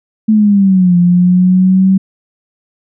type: exponential two-way sweep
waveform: sine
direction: down then up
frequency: 220 to 174.61 to 192.1 Hz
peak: -5 dBFS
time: 0.28-1.98 s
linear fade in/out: 10 ms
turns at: 0.97 s
effects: none